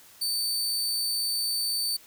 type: tone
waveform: sawtooth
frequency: 4558 Hz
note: C#8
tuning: 47 cents sharp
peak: -23 dBFS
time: 0.21-1.97 s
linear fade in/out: 10 ms
effects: white hiss -53 dBFS RMS until 2.06 s